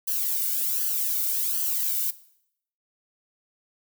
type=noise with flanger; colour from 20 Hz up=violet; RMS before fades=-26 dBFS; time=0.07-2.11 s; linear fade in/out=10 ms; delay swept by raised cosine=0.65 to 1.4 ms; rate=1.3 Hz; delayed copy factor=+0.75; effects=noise-tail reverb RT60 0.7 s tail -18 dB re dry